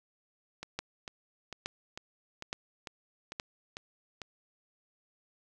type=two click trains; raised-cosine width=0.2 ms; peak=-23 / -17 dBFS; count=9 / 4; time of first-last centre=0.63-4.217 / 0.79-3.399 s; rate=2.23 / 1.15 Hz; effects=none